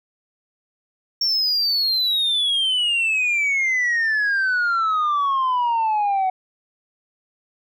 sine exponential sweep, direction down, 5520 to 743 Hz, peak -15 dBFS, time 1.21-6.3 s, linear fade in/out 5 ms, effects tanh soft clip ceiling -16 dBFS

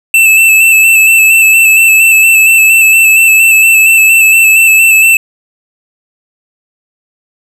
square tone with vibrato, 2643 Hz, E7, 4 cents sharp, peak -3 dBFS, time 0.14-5.17 s, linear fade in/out 2 ms, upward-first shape square, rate 4.3 Hz, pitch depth 24 cents each way, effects none

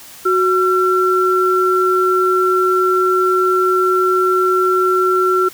sine tone pair together, 369.4 / 1355 Hz, F#4 / E6, -3 / +47 cents, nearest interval octave + major seventh, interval 2250 cents, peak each -14 dBFS, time 0.25-5.49 s, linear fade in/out 10 ms, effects white hiss -38 dBFS RMS until 5.53 s

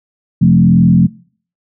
sine tone with frequency modulation, 174.61 Hz, F3, in tune, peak -4 dBFS, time 0.41-1.07 s, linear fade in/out 10 ms, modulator 42 Hz, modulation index 1.2, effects noise-tail reverb RT60 0.5 s tail -24 dB re dry + high-pass 100 Hz 12 dB/octave

